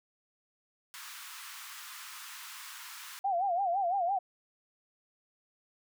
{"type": "high-pass noise", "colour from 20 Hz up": "pink", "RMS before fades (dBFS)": -46, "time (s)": [0.94, 3.19], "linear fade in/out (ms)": 0, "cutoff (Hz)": 1000, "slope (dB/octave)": 48}
{"type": "tone with vibrato", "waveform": "sine", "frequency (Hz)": 740, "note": "F#5", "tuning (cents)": 0, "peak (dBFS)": -27, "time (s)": [3.24, 4.19], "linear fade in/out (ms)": 10, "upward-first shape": "sine", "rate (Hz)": 5.9, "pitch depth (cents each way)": 150}
{"effects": []}